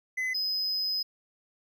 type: tone pair in turn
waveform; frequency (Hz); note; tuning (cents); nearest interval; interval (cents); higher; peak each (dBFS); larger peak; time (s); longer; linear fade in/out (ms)
triangle; 2027 / 5045; B6 / D#8; +45 / +23; octave + major third; 1578; second; -26; neither; 0.17-0.34 / 0.34-1.03; second; 10
effects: none